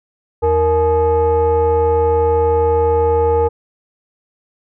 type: tone with frequency modulation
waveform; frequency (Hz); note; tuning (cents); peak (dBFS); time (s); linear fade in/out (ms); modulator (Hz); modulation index
sine; 466.2; A#4; 0; -10; 0.42-3.49; 20; 386; 0.87
effects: tanh soft clip ceiling -6 dBFS